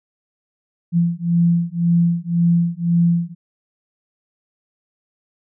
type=beating tone pair; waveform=sine; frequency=169.8 / 171.7 Hz; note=F3 / F3; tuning=-48 / -29 cents; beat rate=1.9 Hz; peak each=-17 dBFS; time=0.92-3.35 s; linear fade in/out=50 ms; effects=none